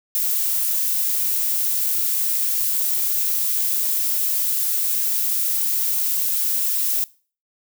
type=noise; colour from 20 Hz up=violet; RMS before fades=-21 dBFS; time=0.15-7.04 s; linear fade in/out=0 ms; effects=noise-tail reverb RT60 0.4 s tail -22 dB re dry